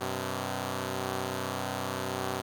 5% pulse tone pair together, 95.4 / 127.49 Hz, G2 / C3, -47 / -45 cents, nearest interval perfect fourth, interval 502 cents, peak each -23 dBFS, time 0-2.42 s, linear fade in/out 20 ms, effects none

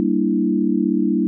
sine chord, E half-diminished seventh, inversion first, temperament equal, 196 / 233.1 / 293.7 / 329.6 Hz, G3 / Bb3 / D4 / E4, 0 / 0 / 0 / 0 cents, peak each -21 dBFS, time 0-1.27 s, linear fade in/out 0 ms, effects none

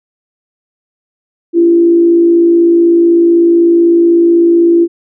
sine tone with frequency modulation, 339.7 Hz, F4, 48 cents flat, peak -4 dBFS, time 1.53-4.88 s, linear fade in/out 50 ms, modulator 56 Hz, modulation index 0.28, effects none

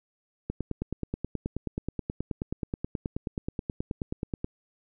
click train, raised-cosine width 3 ms, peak -17 dBFS, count 38, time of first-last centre 0.5-4.445 s, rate 9.38 Hz, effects none

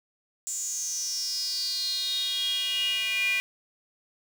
square tone with high-pass filter sweep, 220 Hz, A3, in tune, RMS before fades -29 dBFS, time 0.47-3.4 s, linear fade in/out 0 ms, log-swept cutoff 7300 to 2300 Hz, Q 9.6, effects none

